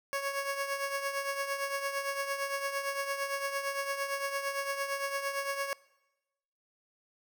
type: tone with tremolo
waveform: 15% pulse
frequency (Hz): 554.4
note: C#5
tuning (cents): 0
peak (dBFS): -23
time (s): 0.13-5.73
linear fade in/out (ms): 0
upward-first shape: triangle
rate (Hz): 8.8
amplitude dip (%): 65
effects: noise-tail reverb RT60 1.0 s tail -22 dB re dry